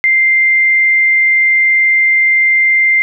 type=tone; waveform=sine; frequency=2093 Hz; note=C7; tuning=in tune; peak=-7 dBFS; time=0.04-3.02 s; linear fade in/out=0 ms; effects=none